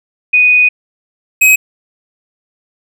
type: tone pair in turn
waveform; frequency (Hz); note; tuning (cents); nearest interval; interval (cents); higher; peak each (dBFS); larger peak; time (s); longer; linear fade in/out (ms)
sine / square; 2484 / 2535; D#7 / D#7; -3 / +32; unison; 35; second; -5; neither; 0.33-0.69 / 1.41-1.56; first; 10
effects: none